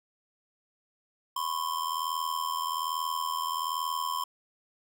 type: ring-modulated tone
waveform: square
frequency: 1046.5 Hz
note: C6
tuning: in tune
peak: -27 dBFS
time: 1.36-4.24 s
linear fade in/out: 5 ms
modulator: 40.6 Hz
effects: 9-bit